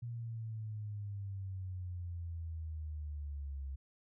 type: exponential sweep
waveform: sine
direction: down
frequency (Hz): 119.6 to 67.2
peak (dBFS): -39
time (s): 0.02-3.76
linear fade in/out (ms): 10
effects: none